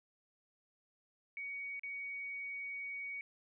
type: tone with dropouts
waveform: sine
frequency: 2245 Hz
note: C#7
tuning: 21 cents sharp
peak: -40 dBFS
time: 1.37-3.21 s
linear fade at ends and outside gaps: 1 ms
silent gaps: 1.795-1.834 s
effects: none